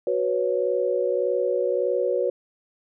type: chord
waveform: sine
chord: F# suspended fourth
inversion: none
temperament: just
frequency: 370 / 493.3 / 555 Hz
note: F#4 / B4 / C#5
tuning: 0 / -2 / +2 cents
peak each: -26 / -24 / -25 dBFS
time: 0.07-2.3 s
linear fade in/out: 2 ms
effects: none